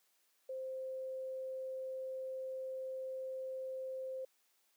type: tone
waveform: sine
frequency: 523 Hz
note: C5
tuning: 1 cent flat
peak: -39 dBFS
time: 0.49-4.25 s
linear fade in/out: 5 ms
effects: white hiss -75 dBFS RMS until 4.76 s + high-pass 300 Hz 12 dB/octave